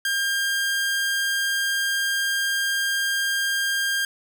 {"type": "tone", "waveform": "sawtooth", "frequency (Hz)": 1604, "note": "G6", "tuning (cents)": 39, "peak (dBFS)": -18, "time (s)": [0.05, 4.05], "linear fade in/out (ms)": 2, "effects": []}